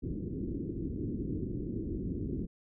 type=low-pass noise; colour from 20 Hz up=white; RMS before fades=-36 dBFS; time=0.02-2.47 s; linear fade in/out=20 ms; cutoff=370 Hz; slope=48 dB/octave; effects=none